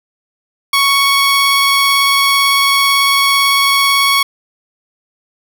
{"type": "tone with vibrato", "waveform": "15% pulse", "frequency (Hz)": 1111, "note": "C#6", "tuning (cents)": 4, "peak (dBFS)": -3, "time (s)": [0.73, 4.23], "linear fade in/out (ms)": 5, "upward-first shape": "sine", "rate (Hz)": 18, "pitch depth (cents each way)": 9, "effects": []}